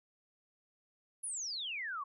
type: exponential sweep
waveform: sine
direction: down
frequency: 10830 to 1074 Hz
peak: -37 dBFS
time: 1.23-2.04 s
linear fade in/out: 10 ms
effects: none